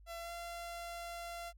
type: tone with pitch glide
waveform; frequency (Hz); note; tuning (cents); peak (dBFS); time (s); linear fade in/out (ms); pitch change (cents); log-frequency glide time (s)
sawtooth; 675 to 686; E5 to F5; +41 to -31; -39; 0.06-1.53; 50; +28; 0.19-0.32
effects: added 50 Hz sine -56 dBFS peak until 1.57 s